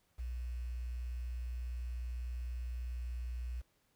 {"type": "tone with quantisation", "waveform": "sine", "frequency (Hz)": 60.8, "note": "B1", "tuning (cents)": -26, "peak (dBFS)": -37, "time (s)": [0.18, 3.62], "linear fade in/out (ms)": 20, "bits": 10, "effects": ["pink hiss -75 dBFS RMS until 3.95 s"]}